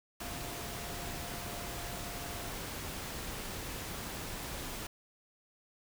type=tone in noise; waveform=sine; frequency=699 Hz; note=F5; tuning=1 cent sharp; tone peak=-49 dBFS; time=0.21-2.51 s; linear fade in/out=5 ms; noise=pink; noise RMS=-41 dBFS; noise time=0.2-4.87 s; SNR=-11 dB; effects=none